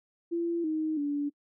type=tone with pitch steps; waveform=sine; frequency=339.4 / 313 / 288.7 Hz; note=F4 / D#4 / D4; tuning=-49 / +10 / -30 cents; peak=-27 dBFS; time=0.31-1.3 s; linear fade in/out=20 ms; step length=330 ms; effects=noise-tail reverb RT60 0.1 s tail -24 dB re dry